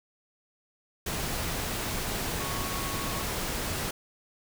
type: tone in noise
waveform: sine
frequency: 1106 Hz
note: C#6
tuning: 4 cents flat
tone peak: -39 dBFS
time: 2.4-3.23 s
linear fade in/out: 5 ms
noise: pink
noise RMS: -32 dBFS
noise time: 1.06-3.91 s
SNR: -10 dB
effects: none

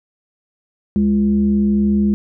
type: tone with frequency modulation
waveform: sine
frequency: 206.5 Hz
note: G#3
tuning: 10 cents flat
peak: -12 dBFS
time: 0.96-2.14 s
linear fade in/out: 0 ms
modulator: 137 Hz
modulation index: 0.48
effects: none

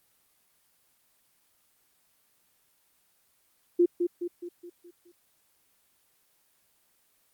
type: tone with echo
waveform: sine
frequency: 349.2 Hz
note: F4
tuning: in tune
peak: -17 dBFS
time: 3.79-3.86 s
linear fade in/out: 10 ms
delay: 210 ms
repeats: 6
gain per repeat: -6 dB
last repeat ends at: 5.12 s
effects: white hiss -68 dBFS RMS until 7.33 s + Opus 24 kbps

